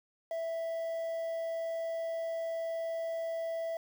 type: tone with quantisation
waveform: triangle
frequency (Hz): 659.3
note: E5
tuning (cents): 0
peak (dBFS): -31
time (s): 0.31-3.77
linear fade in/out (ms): 2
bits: 9
effects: none